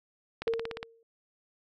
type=click train; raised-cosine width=0.3 ms; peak=-19 dBFS; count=8; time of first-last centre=0.42-0.829 s; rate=17.1 Hz
type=tone with exponential decay; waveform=sine; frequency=457.6 Hz; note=A#4; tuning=32 cents flat; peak=-24 dBFS; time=0.47-1.03 s; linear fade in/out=2 ms; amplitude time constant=120 ms
effects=none